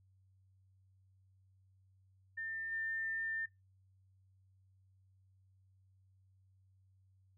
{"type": "tone with level steps", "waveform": "sine", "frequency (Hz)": 1799, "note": "A6", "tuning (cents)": 38, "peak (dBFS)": [-39, -36], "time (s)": [2.37, 3.46], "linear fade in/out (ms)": 10, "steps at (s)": 2.71, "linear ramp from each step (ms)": 20, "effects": ["noise-tail reverb RT60 0.2 s tail -25 dB re dry", "added 95 Hz sine -66 dBFS peak until 7.37 s"]}